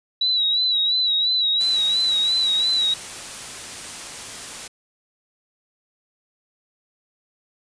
sine tone with vibrato, 3906 Hz, B7, 20 cents flat, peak -17 dBFS, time 0.21-2.94 s, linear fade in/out 5 ms, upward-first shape sine, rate 2.9 Hz, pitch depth 59 cents each way
white noise, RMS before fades -34 dBFS, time 1.6-4.68 s, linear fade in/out 10 ms
effects resampled to 22050 Hz

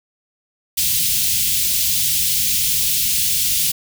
white band-stop noise, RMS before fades -18 dBFS, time 0.77-3.72 s, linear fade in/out 10 ms, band 180 to 2700 Hz, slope 24 dB/octave, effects none

